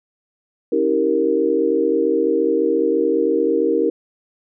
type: chord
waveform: sine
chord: C# diminished seventh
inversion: none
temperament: equal with one note detuned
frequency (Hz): 277.2 / 323 / 392 / 466.2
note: C#4 / E4 / G4 / Bb4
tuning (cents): 0 / -35 / 0 / 0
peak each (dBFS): -24 / -20 / -21 / -18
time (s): 0.72-3.9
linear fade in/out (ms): 5
effects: none